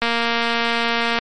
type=click train; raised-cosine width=0.3 ms; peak=-4 dBFS; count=273; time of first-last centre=0.02-1.187 s; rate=233 Hz; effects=MP3 48 kbps